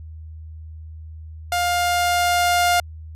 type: tone with level ramp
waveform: sawtooth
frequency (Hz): 705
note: F5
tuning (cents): +16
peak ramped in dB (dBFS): -15 to -11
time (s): 1.52-2.8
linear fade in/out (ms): 2
effects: added 79 Hz sine -34 dBFS peak until 3.15 s + resampled to 32000 Hz